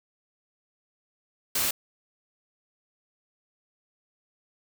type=noise; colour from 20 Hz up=white; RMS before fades=-26 dBFS; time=1.55-1.71 s; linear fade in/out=5 ms; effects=none